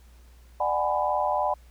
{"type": "chord", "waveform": "sine", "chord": "G# half-diminished seventh", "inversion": "second", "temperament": "just", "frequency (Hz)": [598, 747.5, 830.6, 996.7], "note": ["D5", "F#5", "G#5", "B5"], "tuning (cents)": [31, 17, 0, 16], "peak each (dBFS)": -28, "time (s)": [0.6, 1.54], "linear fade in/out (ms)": 5, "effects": ["added 60 Hz sine -49 dBFS peak until 1.7 s", "pink hiss -61 dBFS RMS until 1.7 s"]}